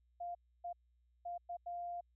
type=tone bursts at uneven times; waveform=sine; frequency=698.5 Hz; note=F5; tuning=in tune; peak=-40 dBFS; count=5; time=0.2-0.35 / 0.64-0.73 / 1.25-1.38 / 1.49-1.57 / 1.66-2.01 s; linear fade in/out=10 ms; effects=added 60 Hz sine -70 dBFS peak until 2.15 s